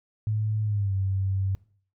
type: tone with pitch glide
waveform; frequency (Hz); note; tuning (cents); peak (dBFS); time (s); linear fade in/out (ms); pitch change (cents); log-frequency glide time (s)
sine; 107.5 to 96.33; A2 to G2; -40 to -30; -23; 0.27-1.55; 0; -190; 0.63-0.95
effects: noise-tail reverb RT60 0.5 s tail -21 dB re dry